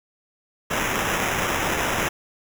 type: noise with sample-and-hold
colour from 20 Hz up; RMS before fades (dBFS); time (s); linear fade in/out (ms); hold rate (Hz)
white; -24; 0.7-2.09; 10; 4410
effects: none